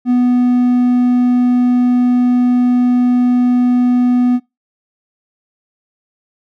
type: tone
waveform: triangle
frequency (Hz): 246.9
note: B3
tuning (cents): 0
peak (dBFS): -7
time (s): 0.05-4.4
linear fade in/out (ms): 50
effects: noise-tail reverb RT60 0.2 s tail -20 dB re dry